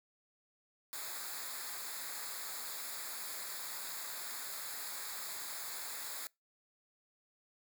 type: noise with comb filter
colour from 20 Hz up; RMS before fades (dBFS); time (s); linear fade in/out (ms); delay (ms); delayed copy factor
white; -43; 0.93-6.27; 0; 0.34; -0.8
effects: noise-tail reverb RT60 0.2 s tail -24 dB re dry

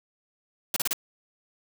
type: noise bursts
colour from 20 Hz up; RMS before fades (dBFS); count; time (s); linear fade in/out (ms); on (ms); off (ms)
white; -26; 4; 0.74-0.931; 2; 23; 33
effects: none

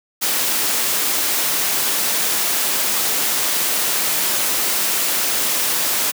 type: noise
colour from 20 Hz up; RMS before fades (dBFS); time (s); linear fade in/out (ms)
white; -19; 0.21-6.12; 20
effects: high-pass 200 Hz 12 dB/octave

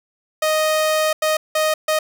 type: tone bursts at uneven times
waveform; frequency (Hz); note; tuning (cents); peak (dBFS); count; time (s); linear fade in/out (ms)
sawtooth; 622.3; D#5; 0; -12; 4; 0.42-1.13 / 1.22-1.37 / 1.55-1.74 / 1.88-1.99; 5
effects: none

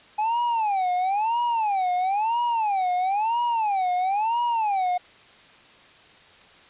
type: tone with vibrato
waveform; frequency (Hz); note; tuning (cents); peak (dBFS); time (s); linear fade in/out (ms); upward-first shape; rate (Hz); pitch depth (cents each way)
triangle; 830.6; G#5; 0; -19; 0.18-4.98; 10; sine; 1; 250
effects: white hiss -51 dBFS RMS until 6.69 s + resampled to 8000 Hz

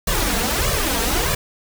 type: noise with flanger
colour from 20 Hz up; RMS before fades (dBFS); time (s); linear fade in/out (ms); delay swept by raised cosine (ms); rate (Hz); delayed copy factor
pink; -20; 0.07-1.35; 5; 1.7 to 4.4; 1.6; +0.9
effects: none

